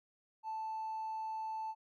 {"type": "tone with hard clipping", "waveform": "sine", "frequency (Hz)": 880, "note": "A5", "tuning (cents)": 0, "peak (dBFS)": -38, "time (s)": [0.43, 1.75], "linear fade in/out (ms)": 50, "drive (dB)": 1, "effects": []}